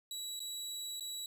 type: tone with dropouts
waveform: 25% pulse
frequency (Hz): 3907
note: B7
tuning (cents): -19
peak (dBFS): -36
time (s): 0.11-1.26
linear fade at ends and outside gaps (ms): 2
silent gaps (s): 0.394-0.402 / 0.998-1.007
effects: none